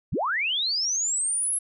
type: linear sweep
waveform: sine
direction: up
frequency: 46.78 to 11030 Hz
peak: -23 dBFS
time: 0.12-1.59 s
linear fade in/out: 10 ms
effects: none